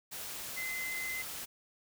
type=tone in noise; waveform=sine; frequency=2054 Hz; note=C7; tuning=33 cents flat; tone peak=-36 dBFS; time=0.56-1.23 s; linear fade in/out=20 ms; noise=white; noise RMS=-42 dBFS; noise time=0.11-1.46 s; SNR=+3 dB; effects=none